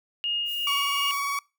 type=tone with tremolo; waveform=sine; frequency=2849 Hz; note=F7; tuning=34 cents sharp; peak=-24 dBFS; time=0.24-1.11 s; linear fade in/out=0 ms; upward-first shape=sine; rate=2.6 Hz; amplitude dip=35%
type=noise; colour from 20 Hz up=violet; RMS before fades=-41 dBFS; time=0.45-1.22 s; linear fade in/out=50 ms
type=tone with vibrato; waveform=30% pulse; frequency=1128 Hz; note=C#6; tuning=30 cents sharp; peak=-23 dBFS; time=0.67-1.39 s; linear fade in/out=2 ms; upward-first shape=square; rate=20 Hz; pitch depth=22 cents each way
effects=noise-tail reverb RT60 0.3 s tail -25 dB re dry